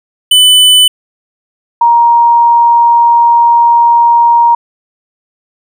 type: tone pair in turn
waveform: square / sine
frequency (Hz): 3000 / 939.8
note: F#7 / A#5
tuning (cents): +23 / +14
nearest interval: octave + minor sixth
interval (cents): 2009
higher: first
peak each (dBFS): -3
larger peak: neither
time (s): 0.31-0.88 / 1.81-4.55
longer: second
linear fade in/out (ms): 5
effects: none